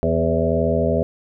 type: harmonic tone with a mistuned harmonic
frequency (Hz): 81.8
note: E2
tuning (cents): -13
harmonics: 1 / 2 / 3 / 5 / 6 / 7 / 8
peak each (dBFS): -24 / -24 / -24 / -24 / -24 / -24 / -24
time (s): 0.03-1.03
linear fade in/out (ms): 0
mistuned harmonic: 6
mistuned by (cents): +29
effects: none